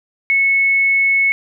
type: tone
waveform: sine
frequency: 2200 Hz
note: C#7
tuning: 14 cents flat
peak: -11 dBFS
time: 0.3-1.32 s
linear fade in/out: 0 ms
effects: none